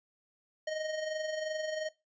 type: tone with amplitude modulation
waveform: square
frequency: 622.3 Hz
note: D#5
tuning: in tune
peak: -32 dBFS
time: 0.67-1.89 s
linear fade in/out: 5 ms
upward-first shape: sine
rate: 22.8 Hz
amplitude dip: 50%
effects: noise-tail reverb RT60 0.2 s tail -17 dB re dry + resampled to 16000 Hz

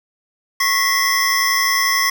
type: tone cluster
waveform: square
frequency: 1097 / 1931 / 2042 / 5270 Hz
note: C#6 / B6 / C7 / E8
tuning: -18 / -39 / -43 / -1 cents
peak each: -21 dBFS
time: 0.6-2.1 s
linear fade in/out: 5 ms
effects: none

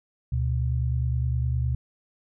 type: tone pair together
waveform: sine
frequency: 72.8 / 122.6 Hz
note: D2 / B2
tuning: -15 / -12 cents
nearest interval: major sixth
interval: 903 cents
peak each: -25 / -25 dBFS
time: 0.32-1.75 s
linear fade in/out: 5 ms
effects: none

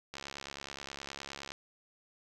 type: click train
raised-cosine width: 0.2 ms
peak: -24 dBFS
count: 97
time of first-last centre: 0.14-1.519 s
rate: 69.6 Hz
effects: none

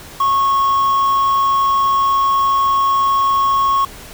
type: tone with quantisation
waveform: triangle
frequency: 1097 Hz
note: C#6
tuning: 18 cents flat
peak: -10 dBFS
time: 0.2-3.85 s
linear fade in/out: 5 ms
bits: 5
effects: pink hiss -36 dBFS RMS until 4.13 s

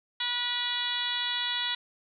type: harmonic tone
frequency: 485.8 Hz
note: B4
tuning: 29 cents flat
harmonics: 2 / 3 / 4 / 5 / 6 / 7 / 8 / 9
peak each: -39 / -39 / -36 / -43 / -38 / -32 / -33 / -46 dBFS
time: 0.2-1.75 s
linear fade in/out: 5 ms
effects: none

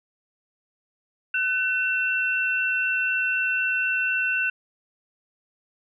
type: tone pair together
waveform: sine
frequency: 1507 / 2702 Hz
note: F#6 / E7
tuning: +31 / +42 cents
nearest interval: minor seventh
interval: 1011 cents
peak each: -24 dBFS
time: 1.34-4.5 s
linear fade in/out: 5 ms
effects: none

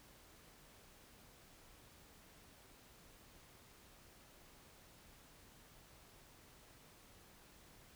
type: silence
effects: pink hiss -63 dBFS RMS until 7.95 s

